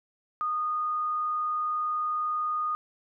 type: tone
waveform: sine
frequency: 1231 Hz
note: D#6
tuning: 19 cents flat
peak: -26 dBFS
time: 0.41-2.75 s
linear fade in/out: 0 ms
effects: none